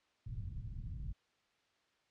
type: low-pass noise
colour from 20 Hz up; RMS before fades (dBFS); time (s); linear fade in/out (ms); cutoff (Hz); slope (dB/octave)
white; -43; 0.26-1.13; 10; 120; 24
effects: white hiss -75 dBFS RMS until 2.1 s + low-pass 4000 Hz 12 dB/octave